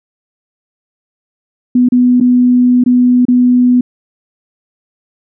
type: tone with dropouts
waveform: sine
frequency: 247.7 Hz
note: B3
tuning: 5 cents sharp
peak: -5 dBFS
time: 1.75-3.81 s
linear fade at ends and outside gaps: 5 ms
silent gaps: 1.888-1.921 / 2.202-2.209 / 2.839-2.861 / 3.253-3.283 s
effects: none